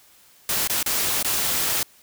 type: noise with dropouts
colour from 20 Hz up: white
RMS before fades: -23 dBFS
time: 0.49-1.83 s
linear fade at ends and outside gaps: 2 ms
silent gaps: 0.675-0.697 / 0.829-0.861 / 1.228-1.246 s
effects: white hiss -54 dBFS RMS until 2.02 s